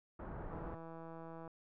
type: low-pass noise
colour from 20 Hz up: pink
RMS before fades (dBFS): -46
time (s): 0.19-0.75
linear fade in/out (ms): 5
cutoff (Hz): 1300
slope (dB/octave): 24
type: click train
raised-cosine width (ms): 1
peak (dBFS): -37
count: 158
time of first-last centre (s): 0.52-1.477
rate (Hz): 164
effects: none